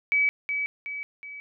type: tone with echo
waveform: sine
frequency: 2285 Hz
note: D7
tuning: 48 cents flat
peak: -19 dBFS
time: 0.12-0.29 s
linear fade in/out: 0 ms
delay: 370 ms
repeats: 3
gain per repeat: -6 dB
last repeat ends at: 1.4 s
effects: none